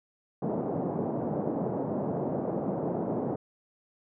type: band-pass noise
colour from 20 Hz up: pink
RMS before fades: -31 dBFS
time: 0.42-3.36 s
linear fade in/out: 5 ms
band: 150 to 740 Hz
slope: 24 dB/octave
effects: none